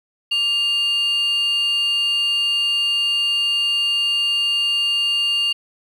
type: tone pair together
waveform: sine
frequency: 2811 / 4462 Hz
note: F7 / C#8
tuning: +11 / +11 cents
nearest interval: minor sixth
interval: 800 cents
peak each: -15 / -24 dBFS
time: 0.31-5.53 s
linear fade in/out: 10 ms
effects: tanh soft clip ceiling -14 dBFS + 9-bit